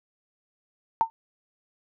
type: tone with exponential decay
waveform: sine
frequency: 904 Hz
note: A5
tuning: 47 cents sharp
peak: -13 dBFS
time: 1.01-1.1 s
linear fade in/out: 0 ms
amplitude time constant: 19 ms
effects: none